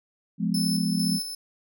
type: chord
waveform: sine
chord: F diminished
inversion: none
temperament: just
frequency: 174.61 / 209.5 / 251.4 Hz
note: F3 / Ab3 / Cb4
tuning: 0 / +15 / +31 cents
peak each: -26 / -26 / -30 dBFS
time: 0.38-1.2 s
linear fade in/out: 50 ms
type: tone with tremolo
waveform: sawtooth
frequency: 5260 Hz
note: E8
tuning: 5 cents flat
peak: -25 dBFS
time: 0.54-1.35 s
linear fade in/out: 5 ms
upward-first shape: square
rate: 2.2 Hz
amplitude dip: 45%
effects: none